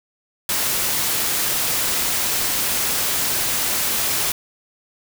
white noise, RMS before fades -21 dBFS, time 0.49-4.32 s, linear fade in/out 2 ms, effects none

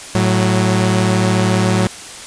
sawtooth tone pair together, 109.56 / 185 Hz, A2 / F#3, -7 / 0 cents, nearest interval major sixth, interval 907 cents, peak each -11 dBFS, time 0.15-1.87 s, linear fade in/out 0 ms, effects white hiss -32 dBFS RMS until 2.26 s + resampled to 22050 Hz

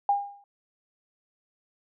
sine tone with exponential decay, 807 Hz, G#5, 50 cents flat, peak -17 dBFS, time 0.09-0.44 s, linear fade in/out 2 ms, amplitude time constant 76 ms, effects none

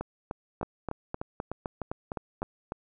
two click trains, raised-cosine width 1 ms, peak -18 / -19 dBFS, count 8 / 10, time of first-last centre 0.63-2.429 / 0.01-2.721 s, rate 3.89 / 3.32 Hz, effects none

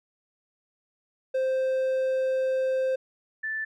triangle / sine tone pair in turn, 523 / 1759.2 Hz, C5 / A6, -1 / -1 cents, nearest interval octave + major sixth, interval 2100 cents, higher second, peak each -21 / -28 dBFS, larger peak first, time 1.34-2.96 / 3.43-3.65 s, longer first, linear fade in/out 10 ms, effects none

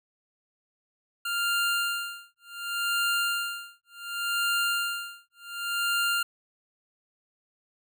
25% pulse tone with tremolo, 1396.9 Hz, F6, in tune, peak -20 dBFS, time 1.25-6.23 s, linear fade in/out 5 ms, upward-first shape sine, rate 0.68 Hz, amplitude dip 100%, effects none

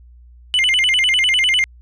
triangle tone with vibrato, 2508 Hz, D#7, 13 cents sharp, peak -11 dBFS, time 0.54-1.64 s, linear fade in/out 0 ms, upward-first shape square, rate 10 Hz, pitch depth 300 cents each way, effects added 60 Hz sine -41 dBFS peak until 1.81 s + resampled to 22050 Hz

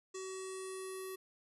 square tone with low-pass filter sweep, 378.1 Hz, F#4, 38 cents sharp, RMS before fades -44 dBFS, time 0.14-1.16 s, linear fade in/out 10 ms, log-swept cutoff 7200 to 12000 Hz, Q 5.8, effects none

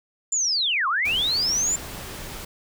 sine linear two-way sweep, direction down then up, 7290 to 1030 to 7290 Hz, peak -20 dBFS, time 0.32-1.76 s, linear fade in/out 5 ms, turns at 0.88 s
pink noise, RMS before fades -36 dBFS, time 1.05-2.45 s, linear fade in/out 5 ms
effects none

